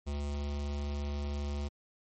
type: tone with notch filter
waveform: square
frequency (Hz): 72.1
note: D2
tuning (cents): -31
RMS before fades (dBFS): -35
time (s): 0.06-1.69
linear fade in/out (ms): 20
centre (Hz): 1600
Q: 1.6
effects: MP3 32 kbps